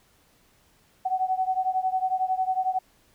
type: beating tone pair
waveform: sine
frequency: 746 / 757 Hz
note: F#5 / F#5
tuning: +14 / +39 cents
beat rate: 11 Hz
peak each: -25 / -27 dBFS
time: 1.05-2.79 s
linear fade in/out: 10 ms
effects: pink hiss -62 dBFS RMS until 3.14 s